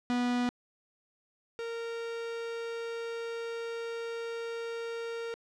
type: tone pair in turn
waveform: 45% pulse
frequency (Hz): 245 / 462.5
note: B3 / A#4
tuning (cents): -14 / -14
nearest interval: major seventh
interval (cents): 1100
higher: second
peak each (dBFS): -27 / -35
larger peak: first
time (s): 0.1-0.49 / 1.59-5.34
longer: second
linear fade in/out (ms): 0
effects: low-pass 5000 Hz 12 dB/octave + 11-bit